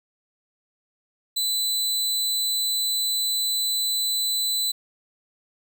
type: tone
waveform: sawtooth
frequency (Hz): 4000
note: B7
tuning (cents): +21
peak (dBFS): -19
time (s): 1.36-4.72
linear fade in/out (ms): 10
effects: none